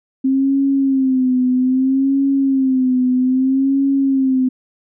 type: tone with vibrato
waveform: sine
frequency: 263.5 Hz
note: C4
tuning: 12 cents sharp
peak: -12 dBFS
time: 0.24-4.49 s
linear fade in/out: 10 ms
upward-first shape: sine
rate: 0.62 Hz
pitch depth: 73 cents each way
effects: none